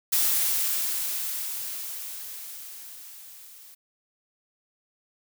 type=noise with level ramp; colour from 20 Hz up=blue; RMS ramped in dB=-22 to -49 dBFS; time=0.12-3.75 s; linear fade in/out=10 ms; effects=none